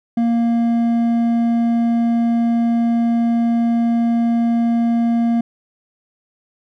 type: tone with hard clipping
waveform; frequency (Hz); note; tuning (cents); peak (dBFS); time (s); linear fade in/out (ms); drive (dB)
triangle; 233.1; A#3; 0; -15; 0.17-5.41; 5; 9
effects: none